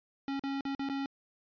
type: tone with dropouts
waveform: square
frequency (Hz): 274.9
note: C#4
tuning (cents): -14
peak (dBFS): -33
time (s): 0.28-1.06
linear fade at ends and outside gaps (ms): 1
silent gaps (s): 0.395-0.437 / 0.609-0.652 / 0.75-0.794 / 0.889-0.897
effects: resampled to 11025 Hz